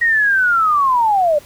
sine linear sweep, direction down, 1898 to 571 Hz, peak -11 dBFS, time 0.01-1.39 s, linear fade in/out 10 ms, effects pink hiss -43 dBFS RMS until 1.45 s

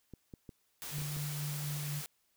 clicks, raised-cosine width 3 ms, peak -34 dBFS, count 6, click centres 0.137 / 0.338 / 0.492 / 0.984 / 1.018 / 1.167 s
white noise, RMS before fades -43 dBFS, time 0.82-2.06 s, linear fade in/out 0 ms
sine tone with tremolo, 147.2 Hz, D3, 4 cents sharp, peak -35 dBFS, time 0.91-2.03 s, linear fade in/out 50 ms, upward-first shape sine, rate 4.1 Hz, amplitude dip 25%
effects white hiss -75 dBFS RMS until 2.36 s

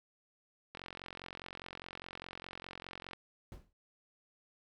click train, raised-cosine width 0.3 ms, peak -28 dBFS, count 108, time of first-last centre 0.75-3.133 s, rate 44.9 Hz
brown noise with exponential decay, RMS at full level -43 dBFS, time 3.52-3.73 s, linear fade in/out 1 ms, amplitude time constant 45 ms
effects none

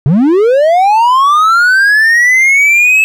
triangle linear sweep, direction up, 124.8 to 2615 Hz, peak -3 dBFS, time 0.06-3.04 s, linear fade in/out 0 ms, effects none

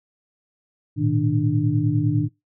sine tone cluster, 109.9 / 119.8 / 154.9 / 296.9 Hz, A2 / A#2 / D#3 / D4, -2 / +48 / -7 / +19 cents, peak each -23 dBFS, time 0.96-2.29 s, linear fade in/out 50 ms, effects noise-tail reverb RT60 0.2 s tail -23 dB re dry

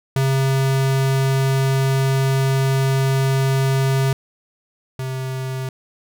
square tone pair in turn, 134.4 / 131.18 Hz, C3 / C3, +47 / +5 cents, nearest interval unison, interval 42 cents, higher first, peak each -16 / -24 dBFS, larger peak first, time 0.16-4.13 / 4.99-5.69 s, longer first, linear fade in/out 2 ms, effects none

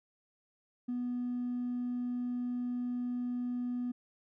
sine tone with hard clipping, 245.6 Hz, B3, 9 cents flat, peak -33 dBFS, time 0.88-3.92 s, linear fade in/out 10 ms, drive 1 dB, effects none

